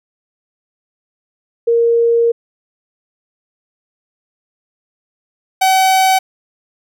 sine / 45% pulse tone pair in turn, 466.2 / 759 Hz, A#4 / F#5, 0 / +44 cents, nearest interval minor sixth, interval 844 cents, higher second, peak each -9 dBFS, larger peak neither, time 1.67-2.32 / 5.61-6.19 s, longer first, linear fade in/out 10 ms, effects none

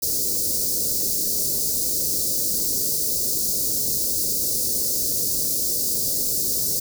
white band-stop noise, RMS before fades -23 dBFS, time 0.02-6.8 s, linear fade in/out 10 ms, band 560 to 4500 Hz, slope 48 dB/octave, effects none

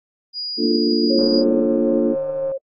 sine tone, 4885 Hz, D#8, 33 cents flat, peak -24 dBFS, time 0.33-1.44 s, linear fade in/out 50 ms
sine chord, Bb major seventh, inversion none, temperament equal, 233.1 / 293.7 / 349.2 / 440 Hz, Bb3 / D4 / F4 / A4, 0 / 0 / 0 / 0 cents, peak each -20 / -21 / -21 / -24 dBFS, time 0.57-2.16 s, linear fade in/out 50 ms
sine tone with tremolo, 540 Hz, C#5, 45 cents flat, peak -19 dBFS, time 1.1-2.58 s, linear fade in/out 10 ms, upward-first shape sine, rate 3.9 Hz, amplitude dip 30%
click train, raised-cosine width 1 ms, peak -26 dBFS, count 200, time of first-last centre 1.19-2.517 s, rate 150 Hz
effects AAC 32 kbps

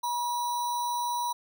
sine tone with sample-and-hold, 963 Hz, B5, 44 cents flat, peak -27 dBFS, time 0.03-1.33 s, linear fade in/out 10 ms, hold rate 4900 Hz, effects none

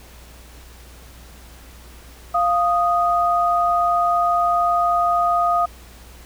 sine tone pair together, 697 / 1242 Hz, F5 / D#6, -4 / -3 cents, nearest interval minor seventh, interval 1001 cents, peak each -18 dBFS, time 2.34-5.66 s, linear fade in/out 10 ms, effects added 60 Hz sine -42 dBFS peak until 6.25 s + pink hiss -46 dBFS RMS until 6.25 s

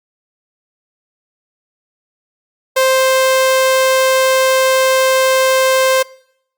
sawtooth tone, 524 Hz, C5, 2 cents sharp, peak -6 dBFS, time 2.76-6.03 s, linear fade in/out 10 ms, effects noise-tail reverb RT60 0.7 s tail -23 dB re dry + Opus 48 kbps

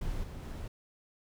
brown noise with level steps, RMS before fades -36 / -41 / -39 dBFS, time 0.01-0.68 s, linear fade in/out 5 ms, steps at 0.23 / 0.42 s, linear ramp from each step 10 ms, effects none

